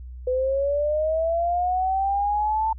sine linear sweep, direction up, 500 to 892 Hz, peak -20 dBFS, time 0.27-2.73 s, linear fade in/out 5 ms, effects added 62 Hz sine -35 dBFS peak until 2.78 s

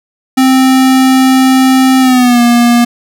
square tone with pitch glide, 261.6 to 238.5 Hz, C4 to A#3, 0 to +40 cents, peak -5 dBFS, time 0.37-2.85 s, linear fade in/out 10 ms, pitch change -160 cents, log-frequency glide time 2-2.41 s, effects none

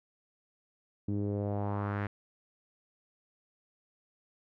sawtooth tone with low-pass filter sweep, 101.8 Hz, G#2, 34 cents flat, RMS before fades -33 dBFS, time 1.08-2.07 s, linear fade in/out 5 ms, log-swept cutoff 280 to 1900 Hz, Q 2.4, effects none

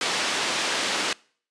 white band-pass noise, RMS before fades -26 dBFS, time 0.01-1.13 s, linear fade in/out 2 ms, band 250 to 4300 Hz, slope 12 dB/octave, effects noise-tail reverb RT60 0.5 s tail -25 dB re dry + resampled to 22050 Hz

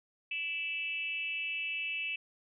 sine tone with frequency modulation, 2637 Hz, E7, in tune, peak -33 dBFS, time 0.31-2.16 s, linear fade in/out 5 ms, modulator 317 Hz, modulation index 0.69, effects none

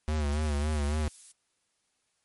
square tone with vibrato, 74.6 Hz, D2, 28 cents sharp, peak -27 dBFS, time 0.08-1.08 s, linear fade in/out 0 ms, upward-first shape sine, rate 3.6 Hz, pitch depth 71 cents each way
violet noise, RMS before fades -46 dBFS, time 0.31-1.32 s, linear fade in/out 5 ms
effects white hiss -75 dBFS RMS until 2.24 s + MP3 48 kbps

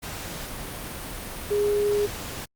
sine tone in noise, 412.1 Hz, G#4, 13 cents flat, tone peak -20 dBFS, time 1.5-2.07 s, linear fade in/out 20 ms, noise pink, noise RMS -35 dBFS, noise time 0.02-2.46 s, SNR +12 dB, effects Opus 48 kbps

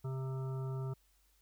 harmonic tone, 132.1 Hz, C3, 17 cents sharp, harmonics 1 / 3 / 5 / 7 / 9 / 10, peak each -36 / -46 / -54 / -55 / -58 / -56 dBFS, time 0.04-0.94 s, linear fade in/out 10 ms, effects added 50 Hz sine -70 dBFS peak until 1.41 s + white hiss -73 dBFS RMS until 1.41 s

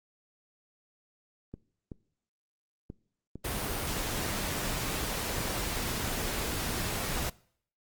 clicks, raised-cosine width 3 ms, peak -27 dBFS, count 5, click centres 1.54 / 1.918 / 2.901 / 3.356 / 5.406 s
pink noise, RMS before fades -33 dBFS, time 3.44-7.3 s, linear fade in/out 10 ms
effects noise-tail reverb RT60 0.6 s tail -23 dB re dry + Opus 32 kbps

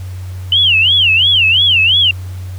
sine tone with vibrato, 2960 Hz, F#7, in tune, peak -7 dBFS, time 0.52-2.11 s, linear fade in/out 2 ms, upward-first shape sine, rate 2.9 Hz, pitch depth 240 cents each way, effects added 92 Hz sine -22 dBFS peak until 2.58 s + pink hiss -41 dBFS RMS until 2.58 s

